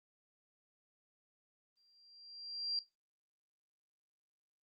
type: tone with exponential growth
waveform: sine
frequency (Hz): 4744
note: D8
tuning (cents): +17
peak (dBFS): -32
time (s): 1.77-2.79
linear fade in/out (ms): 1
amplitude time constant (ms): 220
effects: noise-tail reverb RT60 0.2 s tail -17 dB re dry + Opus 24 kbps